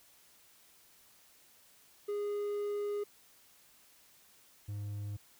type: tone pair in turn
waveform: triangle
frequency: 411.4 / 102.85 Hz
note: G#4 / G#2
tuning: -16 / -16 cents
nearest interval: 2 octaves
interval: 2400 cents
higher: first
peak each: -31 / -35 dBFS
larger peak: first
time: 2.08-3.04 / 4.68-5.17 s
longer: first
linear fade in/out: 10 ms
effects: white hiss -63 dBFS RMS until 5.39 s